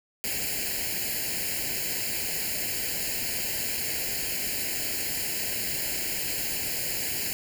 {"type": "noise with comb filter", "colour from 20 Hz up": "white", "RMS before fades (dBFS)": -30, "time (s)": [0.24, 7.33], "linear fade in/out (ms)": 0, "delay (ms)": 0.42, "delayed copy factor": 0.95, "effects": []}